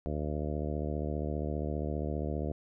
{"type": "harmonic tone", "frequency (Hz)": 75, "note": "D2", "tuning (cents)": 37, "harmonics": [1, 2, 3, 4, 5, 6, 7, 8, 9], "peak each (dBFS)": [-35, -38, -40, -41, -42, -43, -43, -44, -45], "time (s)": [0.06, 2.52], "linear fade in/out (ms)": 0, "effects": []}